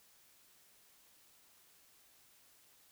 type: silence
effects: white hiss -66 dBFS RMS until 2.91 s